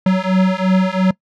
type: beating tone pair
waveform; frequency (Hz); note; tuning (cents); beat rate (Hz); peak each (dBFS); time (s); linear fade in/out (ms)
square; 185.7 / 188.6; F#3 / F#3; +7 / +33; 2.9; -16; 0.06-1.11; 5
effects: noise-tail reverb RT60 0.1 s tail -21 dB re dry + low-pass 3000 Hz 12 dB/octave